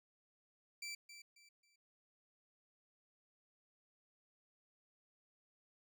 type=tone with echo; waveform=20% pulse; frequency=2333 Hz; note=D7; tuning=12 cents flat; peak=-39 dBFS; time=0.82-0.95 s; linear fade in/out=5 ms; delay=270 ms; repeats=3; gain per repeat=-10 dB; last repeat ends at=1.76 s; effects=none